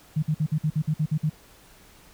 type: tone bursts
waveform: sine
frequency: 153.9 Hz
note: D#3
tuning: 19 cents flat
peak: -20 dBFS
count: 10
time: 0.16-1.298 s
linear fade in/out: 10 ms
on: 67 ms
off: 52 ms
effects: pink hiss -53 dBFS RMS until 2.13 s